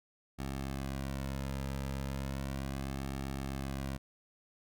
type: tone with flanger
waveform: sawtooth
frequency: 67.7 Hz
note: C#2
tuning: 40 cents flat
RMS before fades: -38 dBFS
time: 0.38-3.98 s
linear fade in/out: 20 ms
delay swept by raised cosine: 2 to 2.73 ms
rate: 0.35 Hz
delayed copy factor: -0.9
effects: none